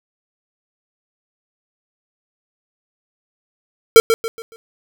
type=tone with echo; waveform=square; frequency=453.9 Hz; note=A#4; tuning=46 cents flat; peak=-3 dBFS; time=3.96-4 s; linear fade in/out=0 ms; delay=140 ms; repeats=4; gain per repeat=-9 dB; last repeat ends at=4.56 s; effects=none